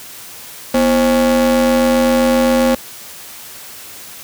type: ring-modulated tone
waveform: square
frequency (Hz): 143.6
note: D3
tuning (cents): -39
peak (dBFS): -8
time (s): 0.74-2.75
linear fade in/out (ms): 5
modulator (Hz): 387
effects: white hiss -34 dBFS RMS until 4.23 s + high-pass 60 Hz 12 dB/octave